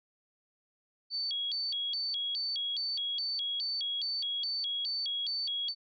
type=tone with vibrato; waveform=sine; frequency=3878 Hz; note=B7; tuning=32 cents flat; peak=-31 dBFS; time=1.1-5.75 s; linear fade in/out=50 ms; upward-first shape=square; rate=2.4 Hz; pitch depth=270 cents each way; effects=none